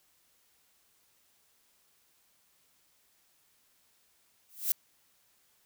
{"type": "noise with exponential growth", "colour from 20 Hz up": "violet", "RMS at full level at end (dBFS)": -24, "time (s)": [4.49, 4.72], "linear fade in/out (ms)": 1, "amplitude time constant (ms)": 49, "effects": ["white hiss -69 dBFS RMS until 5.65 s"]}